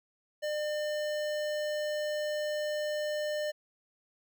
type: tone with notch filter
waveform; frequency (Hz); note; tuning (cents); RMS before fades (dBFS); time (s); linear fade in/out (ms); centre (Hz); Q
square; 600; D5; +37; -33; 0.42-3.52; 20; 12000; 0.72
effects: none